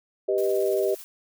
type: chord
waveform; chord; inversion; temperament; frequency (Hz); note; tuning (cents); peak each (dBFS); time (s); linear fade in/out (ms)
sine; G augmented; none; equal; 392 / 493.9 / 622.3; G4 / B4 / D#5; 0 / 0 / 0; -23 / -28 / -26; 0.28-0.95; 10
type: noise with tremolo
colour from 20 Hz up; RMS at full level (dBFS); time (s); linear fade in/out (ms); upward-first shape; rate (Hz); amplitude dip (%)
blue; -41; 0.38-1.04; 0; square; 18; 30
effects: none